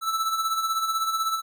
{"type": "tone with tremolo", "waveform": "square", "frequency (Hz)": 1318.5, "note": "E6", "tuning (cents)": 0, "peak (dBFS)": -22, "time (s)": [0.01, 1.42], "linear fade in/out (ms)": 50, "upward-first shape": "sine", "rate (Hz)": 16, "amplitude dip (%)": 55, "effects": []}